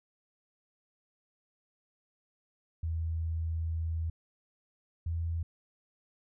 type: tone pair in turn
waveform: sine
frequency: 81.6 / 83.22 Hz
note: E2 / E2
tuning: -17 / +17 cents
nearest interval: unison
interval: 34 cents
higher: second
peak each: -30 / -30 dBFS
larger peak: neither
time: 2.83-4.1 / 5.06-5.43 s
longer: first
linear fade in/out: 5 ms
effects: none